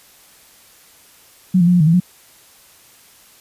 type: tone with pitch steps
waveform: sine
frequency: 184.6 / 171.6 / 178.4 / 176.9 / 152.9 / 165 / 179.8 Hz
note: F#3 / F3 / F3 / F3 / D#3 / E3 / F#3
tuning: -4 / -30 / +37 / +23 / -30 / +2 / -49 cents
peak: -9 dBFS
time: 1.54-2.002 s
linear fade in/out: 10 ms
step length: 66 ms
effects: white hiss -48 dBFS RMS until 3.4 s + resampled to 32000 Hz